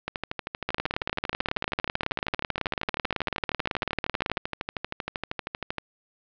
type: two click trains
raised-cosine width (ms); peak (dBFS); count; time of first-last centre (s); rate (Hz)
0.3; -9 / -13; 68 / 74; 0.69-4.371 / 0.08-5.783; 18.2 / 12.8
effects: low-pass 4000 Hz 12 dB/octave